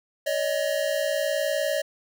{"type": "tone pair together", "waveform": "square", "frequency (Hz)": [566, 625.8], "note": ["C#5", "D#5"], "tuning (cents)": [36, 10], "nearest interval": "major second", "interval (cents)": 174, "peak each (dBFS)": -27, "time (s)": [0.26, 1.82], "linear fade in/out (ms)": 10, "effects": []}